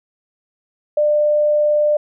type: tone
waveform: sine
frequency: 597 Hz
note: D5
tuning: 28 cents sharp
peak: -12 dBFS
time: 0.97-1.97 s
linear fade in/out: 5 ms
effects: none